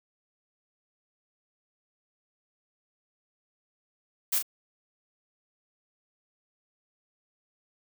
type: noise with echo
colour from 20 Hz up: blue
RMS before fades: -26 dBFS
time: 4.32-4.39 s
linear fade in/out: 10 ms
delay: 37 ms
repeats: 1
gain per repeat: -6 dB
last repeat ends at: 4.427 s
effects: none